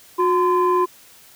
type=tone pair together; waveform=sine; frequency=362.3 / 1026 Hz; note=F#4 / C6; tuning=-36 / -34 cents; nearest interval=octave + tritone; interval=1802 cents; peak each=-16 dBFS; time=0.18-0.86 s; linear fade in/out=20 ms; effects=tanh soft clip ceiling -10 dBFS + white hiss -48 dBFS RMS until 1.35 s